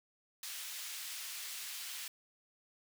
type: high-pass noise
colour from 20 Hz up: pink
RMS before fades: -44 dBFS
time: 0.43-2.08 s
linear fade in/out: 2 ms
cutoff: 2500 Hz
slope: 12 dB/octave
effects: none